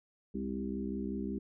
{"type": "harmonic tone with a mistuned harmonic", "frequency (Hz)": 65.41, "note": "C2", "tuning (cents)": 0, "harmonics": [1, 3, 4, 5, 6], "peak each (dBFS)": [-45, -37, -40, -42, -43], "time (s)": [0.34, 1.39], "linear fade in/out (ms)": 10, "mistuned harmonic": 3, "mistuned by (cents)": 48, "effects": []}